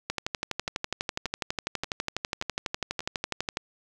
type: two click trains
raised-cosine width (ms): 0.2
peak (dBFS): -11 / -21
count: 43 / 5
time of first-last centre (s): 0.1-3.571 / 0.68-3.006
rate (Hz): 12.1 / 1.72
effects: none